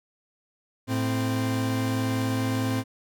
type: tone pair together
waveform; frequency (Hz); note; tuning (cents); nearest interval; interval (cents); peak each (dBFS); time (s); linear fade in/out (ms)
40% pulse; 109.99 / 261.6; A2 / C4; 0 / 0; octave + minor third; 1500; -26; 0.87-2.84; 50
effects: none